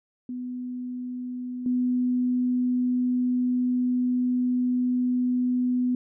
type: tone with level steps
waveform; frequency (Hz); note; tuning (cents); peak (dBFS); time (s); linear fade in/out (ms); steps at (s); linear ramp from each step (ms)
sine; 249.2; B3; +16; -30 / -21; 0.29-5.95; 2; 1.66; 2
effects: none